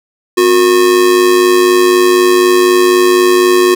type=tone with amplitude modulation; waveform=square; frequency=362.3 Hz; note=F#4; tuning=36 cents flat; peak=-4 dBFS; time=0.37-3.75 s; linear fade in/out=10 ms; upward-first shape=sine; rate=104 Hz; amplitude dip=55%; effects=none